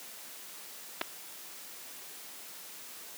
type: clicks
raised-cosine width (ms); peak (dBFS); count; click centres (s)
0.3; -15; 2; 1.013 / 1.016
effects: white hiss -47 dBFS RMS until 3.17 s + high-pass 200 Hz 12 dB/octave